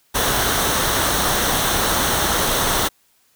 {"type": "noise with comb filter", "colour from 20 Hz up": "pink", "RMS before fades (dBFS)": -19, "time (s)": [0.14, 2.89], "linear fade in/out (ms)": 20, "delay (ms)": 0.41, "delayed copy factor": -0.5, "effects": ["white hiss -60 dBFS RMS until 3.35 s"]}